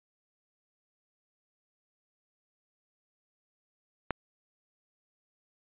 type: click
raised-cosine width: 0.5 ms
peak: -13 dBFS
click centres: 4.107 s
effects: resampled to 8000 Hz